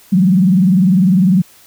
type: tone with vibrato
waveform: sine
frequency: 185 Hz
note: F#3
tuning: in tune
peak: -7 dBFS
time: 0.12-1.42 s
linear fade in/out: 10 ms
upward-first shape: sine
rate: 20 Hz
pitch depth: 180 cents each way
effects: white hiss -45 dBFS RMS until 1.66 s